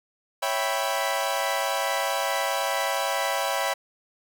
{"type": "chord", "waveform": "sawtooth", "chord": "C# half-diminished seventh", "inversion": "none", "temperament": "equal", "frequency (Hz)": [554.4, 659.3, 784, 987.8], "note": ["C#5", "E5", "G5", "B5"], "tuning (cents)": [0, 0, 0, 0], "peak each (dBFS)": -26, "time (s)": [0.42, 3.74], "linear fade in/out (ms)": 10, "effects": []}